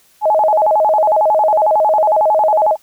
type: tone with vibrato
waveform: sine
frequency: 731 Hz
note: F#5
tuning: 21 cents flat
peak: -9 dBFS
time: 0.21-2.77 s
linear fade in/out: 50 ms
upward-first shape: square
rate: 11 Hz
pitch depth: 260 cents each way
effects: white hiss -52 dBFS RMS until 2.82 s